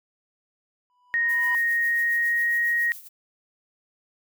triangle tone with exponential growth, 988 Hz, B5, in tune, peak -26 dBFS, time 0.9-1.55 s, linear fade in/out 0 ms, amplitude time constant 140 ms
sine tone with pitch glide, 1864.7 to 1882 Hz, A#6 to A#6, 0 to +16 cents, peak -20 dBFS, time 1.14-2.92 s, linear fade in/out 0 ms, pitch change +16 cents, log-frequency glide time 1.62-2.59 s
violet noise with tremolo, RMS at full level -40 dBFS, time 1.28-3.09 s, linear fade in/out 20 ms, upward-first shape sine, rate 7.3 Hz, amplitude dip 65%
effects none

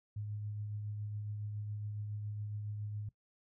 sine tone with tremolo, 104.7 Hz, G#2, 15 cents sharp, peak -37 dBFS, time 0.16-3.09 s, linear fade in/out 5 ms, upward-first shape triangle, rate 7.2 Hz, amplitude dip 30%, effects noise-tail reverb RT60 0.1 s tail -18 dB re dry

